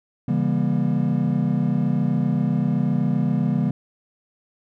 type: chord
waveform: triangle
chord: C# diminished seventh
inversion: none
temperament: just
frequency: 138.59 / 166.31 / 199.57 / 239.5 Hz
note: C#3 / E3 / G3 / Bb3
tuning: 0 / +16 / +31 / +47 cents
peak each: -22 dBFS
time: 0.28-3.71 s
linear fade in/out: 5 ms
effects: none